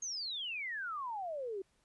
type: exponential sweep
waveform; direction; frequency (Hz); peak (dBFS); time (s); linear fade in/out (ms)
sine; down; 6560 to 370; -37; 0.02-1.62; 5
effects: pink hiss -74 dBFS RMS until 1.84 s + resampled to 24000 Hz

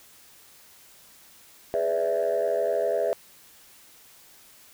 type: chord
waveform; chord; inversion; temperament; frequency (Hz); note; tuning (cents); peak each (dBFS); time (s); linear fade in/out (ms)
sine; E dominant seventh; first; equal with one note detuned; 415.3 / 499.3 / 587.3 / 659.3; G#4 / B4 / D5 / E5; 0 / +19 / 0 / 0; -28 / -27 / -27 / -25; 1.74-3.13; 0
effects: tanh soft clip ceiling -17 dBFS + white hiss -53 dBFS RMS until 4.73 s

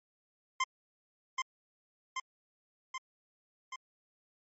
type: tone with echo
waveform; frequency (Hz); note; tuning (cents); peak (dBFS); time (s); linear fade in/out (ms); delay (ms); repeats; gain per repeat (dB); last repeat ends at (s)
25% pulse; 1046.5; C6; 0; -24; 0.6-0.64; 5; 780; 4; -3; 3.76
effects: MP3 32 kbps

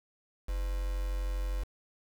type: tone with quantisation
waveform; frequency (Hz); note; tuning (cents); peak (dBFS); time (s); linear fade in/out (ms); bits
sine; 46.25; F#1; 0; -30; 0.48-1.64; 10; 7
effects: none

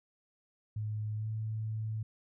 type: tone with pitch glide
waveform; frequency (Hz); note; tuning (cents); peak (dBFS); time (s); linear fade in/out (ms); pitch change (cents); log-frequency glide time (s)
sine; 107 to 109.5; A2 to A2; -48 to -8; -33; 0.76-2.03; 5; +40; 1.16-1.27
effects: none

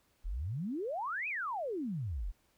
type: exponential two-way sweep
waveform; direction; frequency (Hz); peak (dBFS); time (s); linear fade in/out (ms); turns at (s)
sine; up then down; 36.71 to 2600 to 36.71; -34; 0.24-2.32; 20; 1.28
effects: pink hiss -72 dBFS RMS until 2.57 s

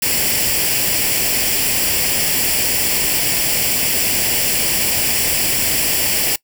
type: noise with comb filter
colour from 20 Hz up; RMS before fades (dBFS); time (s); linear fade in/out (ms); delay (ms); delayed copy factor
white; -17; 0.02-6.36; 5; 0.39; +0.65
effects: noise-tail reverb RT60 0.1 s tail -22 dB re dry

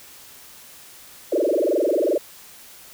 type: tone with frequency modulation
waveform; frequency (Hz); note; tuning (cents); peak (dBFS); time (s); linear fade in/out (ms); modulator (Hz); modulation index
sine; 468.4; A#4; +8; -17; 1.32-2.18; 5; 22.5; 6.4
effects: white hiss -45 dBFS RMS until 2.93 s

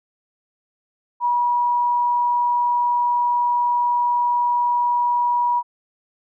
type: tone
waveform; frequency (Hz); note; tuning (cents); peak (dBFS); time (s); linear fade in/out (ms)
sine; 966; B5; -39; -16; 1.2-5.63; 50
effects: none

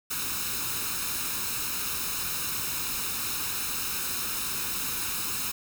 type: noise with comb filter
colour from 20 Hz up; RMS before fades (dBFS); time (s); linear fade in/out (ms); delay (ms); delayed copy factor
white; -31; 0.1-5.52; 10; 0.76; +0.65
effects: none

